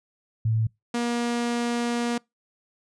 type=tone pair in turn; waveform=sine / sawtooth; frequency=111.3 / 238 Hz; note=A2 / A#3; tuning=+20 / +36 cents; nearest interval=octave + minor second; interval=1316 cents; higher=second; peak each=-20 dBFS; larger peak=neither; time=0.45-0.67 / 0.94-2.18 s; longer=second; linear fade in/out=5 ms; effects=noise-tail reverb RT60 0.2 s tail -26 dB re dry + resampled to 22050 Hz